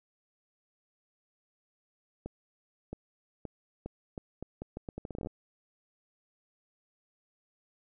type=accelerating click train; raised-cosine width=2 ms; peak=-25 dBFS; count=19; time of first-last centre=2.26-5.271 s; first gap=670 ms; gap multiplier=0.78; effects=none